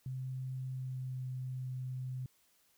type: tone with pitch glide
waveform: sine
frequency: 130 to 128.43 Hz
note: C3 to C3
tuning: -11 to -32 cents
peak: -37 dBFS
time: 0.06-2.26 s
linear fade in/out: 2 ms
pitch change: -21 cents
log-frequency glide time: 0.68-1.28 s
effects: white hiss -71 dBFS RMS until 2.77 s